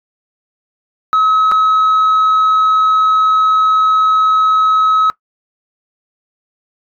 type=tone with dropouts; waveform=sine; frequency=1282 Hz; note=E6; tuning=49 cents flat; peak=-6 dBFS; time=1.13-5.1 s; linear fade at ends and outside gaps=0 ms; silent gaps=1.515-1.52 s; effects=noise-tail reverb RT60 0.1 s tail -20 dB re dry + tanh soft clip ceiling -7 dBFS